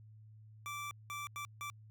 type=tone bursts at uneven times; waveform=25% pulse; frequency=1168 Hz; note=D6; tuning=10 cents flat; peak=-37 dBFS; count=4; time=0.66-0.91 / 1.1-1.27 / 1.36-1.45 / 1.61-1.7 s; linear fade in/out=0 ms; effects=added 108 Hz sine -54 dBFS peak until 1.9 s